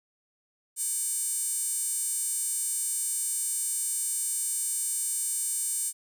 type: tone with high-pass filter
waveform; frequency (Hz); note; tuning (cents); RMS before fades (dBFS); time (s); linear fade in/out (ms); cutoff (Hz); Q
square; 330; E4; +2; -30; 0.76-5.93; 50; 8600; 5.4
effects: none